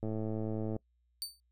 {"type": "click train", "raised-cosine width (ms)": 2, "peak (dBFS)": -24, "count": 81, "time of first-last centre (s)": [0.03, 0.764], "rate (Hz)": 109}
{"type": "tone with exponential decay", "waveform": "sawtooth", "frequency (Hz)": 4571, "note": "D8", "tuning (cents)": -48, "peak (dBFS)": -30, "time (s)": [1.22, 1.4], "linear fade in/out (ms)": 0, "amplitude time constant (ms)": 38}
{"effects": ["noise-tail reverb RT60 0.1 s tail -24 dB re dry", "added 60 Hz sine -70 dBFS peak until 1.51 s"]}